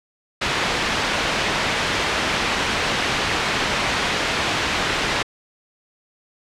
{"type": "low-pass noise", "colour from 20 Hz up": "white", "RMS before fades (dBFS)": -22, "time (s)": [0.41, 5.23], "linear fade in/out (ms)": 10, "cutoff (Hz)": 2900, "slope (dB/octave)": 12, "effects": ["low-pass 9000 Hz 12 dB/octave"]}